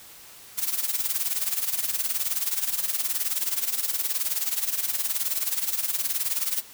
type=noise with tremolo; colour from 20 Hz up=blue; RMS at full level=-24 dBFS; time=0.57-6.62 s; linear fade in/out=20 ms; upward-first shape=sine; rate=19 Hz; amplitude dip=75%; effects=white hiss -47 dBFS RMS until 6.73 s